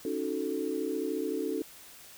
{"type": "chord", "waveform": "sine", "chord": "D# half-diminished seventh", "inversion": "third", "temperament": "equal", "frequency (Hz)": [277.2, 311.1, 370, 440], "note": ["C#4", "D#4", "F#4", "A4"], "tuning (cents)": [0, 0, 0, 0], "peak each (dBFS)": [-36, -35, -36, -34], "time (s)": [0.05, 1.62], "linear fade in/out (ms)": 2, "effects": ["white hiss -51 dBFS RMS until 2.17 s"]}